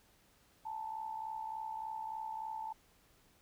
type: tone with amplitude modulation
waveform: sine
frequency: 880 Hz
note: A5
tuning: in tune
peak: -36 dBFS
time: 0.65-2.73 s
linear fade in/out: 10 ms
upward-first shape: sine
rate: 63.4 Hz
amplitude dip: 65%
effects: pink hiss -68 dBFS RMS until 3.41 s